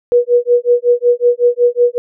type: tone with tremolo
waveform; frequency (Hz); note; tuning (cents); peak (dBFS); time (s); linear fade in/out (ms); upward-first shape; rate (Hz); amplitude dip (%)
sine; 484.2; B4; -34; -5; 0.12-1.98; 0; sine; 5.4; 100
effects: none